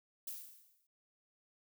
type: noise with exponential decay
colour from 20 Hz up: violet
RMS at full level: -41 dBFS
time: 0.27-0.87 s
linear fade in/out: 5 ms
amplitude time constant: 130 ms
effects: none